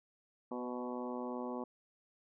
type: harmonic tone with a mistuned harmonic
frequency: 123.47 Hz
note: B2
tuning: in tune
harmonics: 2 / 3 / 4 / 5 / 6 / 7 / 8 / 9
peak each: -41 / -45 / -45 / -48 / -52 / -48 / -50 / -51 dBFS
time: 0.51-1.64 s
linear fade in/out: 5 ms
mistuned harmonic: 4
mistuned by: +16 cents
effects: none